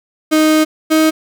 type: tone pair in turn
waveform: 35% pulse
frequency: 311.1 / 315.1 Hz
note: D#4 / D#4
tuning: 0 / +22 cents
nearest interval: unison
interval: 22 cents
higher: second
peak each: -7 dBFS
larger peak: neither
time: 0.31-0.65 / 0.9-1.11 s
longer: first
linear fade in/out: 20 ms
effects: none